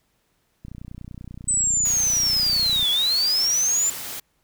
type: click train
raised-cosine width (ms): 5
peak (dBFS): -25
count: 67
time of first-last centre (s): 0.65-2.828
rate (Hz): 30.3
type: linear two-way sweep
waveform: sine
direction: down then up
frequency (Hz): 8140 to 3322 to 7240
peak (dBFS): -18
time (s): 1.48-3.9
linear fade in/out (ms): 5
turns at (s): 2.9
type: noise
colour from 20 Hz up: white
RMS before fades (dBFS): -33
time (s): 1.85-4.2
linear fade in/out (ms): 5
effects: pink hiss -68 dBFS RMS until 4.43 s